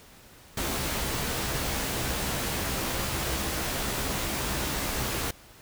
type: noise with comb filter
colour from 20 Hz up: pink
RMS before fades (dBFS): -30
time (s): 0.57-5.31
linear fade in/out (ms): 5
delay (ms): 15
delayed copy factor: +0.5
effects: pink hiss -52 dBFS RMS until 5.61 s